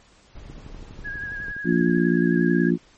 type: noise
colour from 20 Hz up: brown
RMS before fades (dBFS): -40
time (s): 0.35-1.52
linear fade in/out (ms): 5
type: click train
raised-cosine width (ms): 3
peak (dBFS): -28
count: 19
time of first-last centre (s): 0.5-1.975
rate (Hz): 12.2
type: tone with vibrato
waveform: sine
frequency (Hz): 1650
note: G#6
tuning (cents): -12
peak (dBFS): -29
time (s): 1.04-2.71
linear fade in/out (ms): 20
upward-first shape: sine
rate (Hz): 11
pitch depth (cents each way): 34
type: harmonic tone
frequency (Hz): 58.27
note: A#1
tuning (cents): 0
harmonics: 3 / 4 / 5 / 6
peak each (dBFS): -21 / -22 / -23 / -23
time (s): 1.64-2.78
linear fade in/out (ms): 50
effects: pink hiss -55 dBFS RMS until 2.97 s + MP3 32 kbps